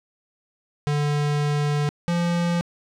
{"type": "tone pair in turn", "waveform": "square", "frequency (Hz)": [146.83, 172.44], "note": ["D3", "F3"], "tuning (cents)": [0, -22], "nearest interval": "minor third", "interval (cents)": 278, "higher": "second", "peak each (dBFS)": -21, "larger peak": "neither", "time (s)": [[0.87, 1.89], [2.08, 2.61]], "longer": "first", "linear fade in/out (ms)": 0, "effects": ["low-pass 7000 Hz 12 dB/octave", "8-bit"]}